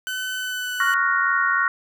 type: tone with pitch glide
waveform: 30% pulse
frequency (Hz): 1514 to 1490.6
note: F#6 to F#6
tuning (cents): +39 to +12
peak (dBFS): -23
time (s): 0.07-0.94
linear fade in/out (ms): 0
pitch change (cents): -27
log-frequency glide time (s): 0.34-0.72
type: chord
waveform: sine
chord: Gb major seventh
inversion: second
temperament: equal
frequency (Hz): 1108.7 / 1396.9 / 1480 / 1864.7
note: Db6 / F6 / Gb6 / Bb6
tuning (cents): 0 / 0 / 0 / 0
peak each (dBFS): -23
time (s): 0.8-1.68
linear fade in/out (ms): 2
effects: none